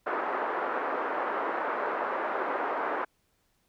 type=band-pass noise; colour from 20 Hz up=white; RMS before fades=-31 dBFS; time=0.06-3.05 s; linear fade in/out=10 ms; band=330 to 1400 Hz; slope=24 dB/octave; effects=pink hiss -72 dBFS RMS until 3.68 s